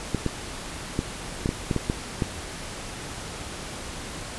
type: clicks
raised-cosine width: 3 ms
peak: -10 dBFS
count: 9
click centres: 0.147 / 0.263 / 0.991 / 1.459 / 1.491 / 1.712 / 1.763 / 1.899 / 2.222 s
effects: pink hiss -36 dBFS RMS until 4.38 s + resampled to 24000 Hz